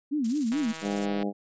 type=tone with vibrato; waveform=sine; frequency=260.1 Hz; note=C4; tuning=10 cents flat; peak=-24 dBFS; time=0.11-0.73 s; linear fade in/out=20 ms; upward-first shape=sine; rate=4.7 Hz; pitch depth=280 cents each way
type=noise with tremolo; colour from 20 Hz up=violet; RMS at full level=-33 dBFS; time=0.24-1.06 s; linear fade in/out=5 ms; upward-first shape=square; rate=18 Hz; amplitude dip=50%
type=click train; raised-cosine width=0.3 ms; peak=-23 dBFS; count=115; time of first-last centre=0.52-1.228 s; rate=161 Hz
type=harmonic tone; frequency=101.4 Hz; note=G#2; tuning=41 cents flat; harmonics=2 / 3 / 4 / 5 / 6 / 7 / 8; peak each=-29 / -33 / -35 / -37 / -39 / -40 / -41 dBFS; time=0.81-1.33 s; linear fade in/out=50 ms
effects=resampled to 16000 Hz